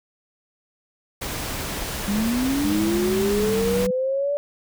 pink noise, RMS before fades -29 dBFS, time 1.21-3.87 s, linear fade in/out 10 ms
sine linear sweep, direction up, 197.7 to 582 Hz, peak -20 dBFS, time 2.08-4.37 s, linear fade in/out 0 ms
sine tone with pitch glide, 207.7 to 190.46 Hz, G#3 to G3, 0 to -50 cents, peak -24 dBFS, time 2.64-3.91 s, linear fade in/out 5 ms, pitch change -150 cents, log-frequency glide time 3.27-3.76 s
effects none

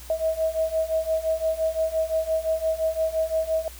sine beating tone pair, 638 / 643.8 Hz, D#5 / E5, +43 / -41 cents, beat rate 5.8 Hz, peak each -26 / -24 dBFS, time 0.1-3.68 s, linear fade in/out 2 ms, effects added 60 Hz sine -42 dBFS peak until 3.79 s + white hiss -45 dBFS RMS until 3.79 s

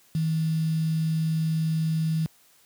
sine tone with quantisation, 160 Hz, D#3, 49 cents sharp, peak -22 dBFS, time 0.15-2.26 s, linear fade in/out 0 ms, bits 7, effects white hiss -59 dBFS RMS until 2.65 s + high-pass 60 Hz 12 dB/octave

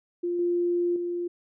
sine tone with level steps, 349.2 Hz, F4, in tune, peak -25 / -22 / -27 dBFS, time 0.23-1.28 s, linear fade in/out 10 ms, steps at 0.39 / 0.96 s, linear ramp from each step 2 ms, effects none

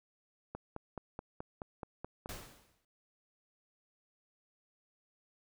click train, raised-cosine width 1 ms, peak -27 dBFS, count 9, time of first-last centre 0.55-2.259 s, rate 4.68 Hz
pink noise with exponential decay, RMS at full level -42 dBFS, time 2.29-2.85 s, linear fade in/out 2 ms, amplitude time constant 120 ms
effects none

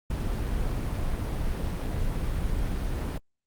brown noise, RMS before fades -28 dBFS, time 0.1-3.18 s, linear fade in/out 5 ms, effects Opus 32 kbps

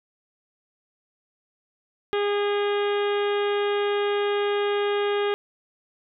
harmonic tone, 408.8 Hz, G#4, 27 cents flat, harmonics 1 / 2 / 3 / 4 / 5 / 6 / 7 / 8 / 9, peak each -22 / -32 / -33 / -35 / -38 / -40 / -40 / -38 / -44 dBFS, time 2.13-5.34 s, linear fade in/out 0 ms, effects none

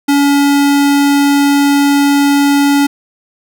square tone, 283.4 Hz, C#4, 38 cents sharp, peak -8 dBFS, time 0.08-2.87 s, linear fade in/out 10 ms, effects none

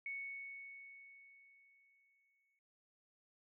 sine tone with exponential decay, 2217 Hz, C#7, in tune, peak -40 dBFS, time 0.06-2.59 s, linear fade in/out 2 ms, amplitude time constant 550 ms, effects none

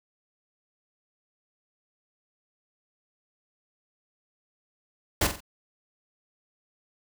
pink noise with echo, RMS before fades -23 dBFS, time 5.21-5.27 s, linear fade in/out 5 ms, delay 45 ms, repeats 3, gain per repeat -8 dB, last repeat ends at 5.405 s, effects none

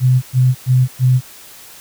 sine tone bursts, 127.6 Hz, C3, 43 cents flat, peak -8 dBFS, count 4, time 0-1.21 s, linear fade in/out 50 ms, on 220 ms, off 110 ms, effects white hiss -39 dBFS RMS until 1.8 s

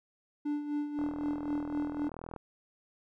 triangle tone with tremolo, 293.9 Hz, D4, 1 cent sharp, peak -27 dBFS, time 0.45-2.09 s, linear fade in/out 10 ms, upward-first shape sine, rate 3.9 Hz, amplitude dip 60%
click train, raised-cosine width 1 ms, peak -28 dBFS, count 57, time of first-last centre 0.99-2.363 s, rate 40.8 Hz
effects none

